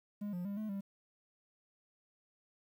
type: tone with pitch steps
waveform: triangle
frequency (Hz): 206 / 177.4 / 200.9 / 215.4 / 197.6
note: G#3 / F3 / G3 / A3 / G3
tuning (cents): -14 / +27 / +43 / -37 / +14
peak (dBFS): -35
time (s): 0.21-0.81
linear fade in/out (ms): 10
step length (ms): 120
effects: 11-bit